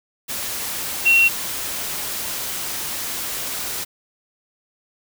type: tone in noise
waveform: sine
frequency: 2731 Hz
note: F7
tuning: 39 cents flat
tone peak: -11 dBFS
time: 1.05-1.29 s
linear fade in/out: 20 ms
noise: white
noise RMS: -27 dBFS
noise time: 0.28-3.85 s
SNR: +13 dB
effects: none